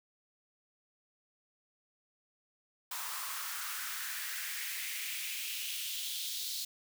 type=noise with high-pass filter sweep; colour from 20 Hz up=white; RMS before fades=-39 dBFS; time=2.91-6.65 s; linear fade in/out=5 ms; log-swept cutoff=1000 to 4100 Hz; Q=3; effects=none